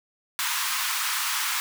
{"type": "high-pass noise", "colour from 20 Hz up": "pink", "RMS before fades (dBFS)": -27, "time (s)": [0.39, 1.6], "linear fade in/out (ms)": 0, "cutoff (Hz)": 970, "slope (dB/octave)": 48, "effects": []}